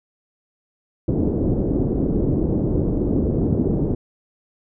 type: low-pass noise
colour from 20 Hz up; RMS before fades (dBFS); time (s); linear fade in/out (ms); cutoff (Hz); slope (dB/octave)
white; -20; 1.08-3.95; 5; 380; 24
effects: none